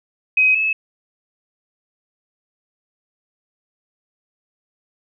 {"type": "tone pair in turn", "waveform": "sine", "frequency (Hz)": [2526, 2593], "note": ["D#7", "E7"], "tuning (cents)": [26, -29], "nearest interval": "unison", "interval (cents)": 45, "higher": "second", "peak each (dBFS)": [-11, -16], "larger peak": "first", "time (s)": [[0.37, 0.55], [0.55, 0.73]], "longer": "neither", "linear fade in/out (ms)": 5, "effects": []}